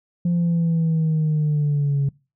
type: linear sweep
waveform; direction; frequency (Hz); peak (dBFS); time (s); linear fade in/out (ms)
sine; down; 174.61 to 138.59; -15; 0.25-2.09; 5
effects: noise-tail reverb RT60 0.3 s tail -24 dB re dry + tanh soft clip ceiling -15 dBFS